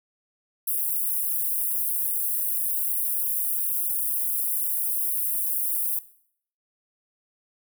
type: high-pass noise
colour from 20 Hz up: white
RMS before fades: -26 dBFS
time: 0.67-5.99 s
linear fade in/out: 5 ms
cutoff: 9800 Hz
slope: 48 dB/octave
effects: noise-tail reverb RT60 0.6 s tail -17 dB re dry